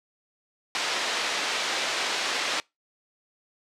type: band-pass noise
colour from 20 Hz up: white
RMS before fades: -28 dBFS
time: 0.75-2.6 s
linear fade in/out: 0 ms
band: 390 to 4400 Hz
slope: 12 dB/octave
effects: noise-tail reverb RT60 0.2 s tail -25 dB re dry + low-pass 8000 Hz 12 dB/octave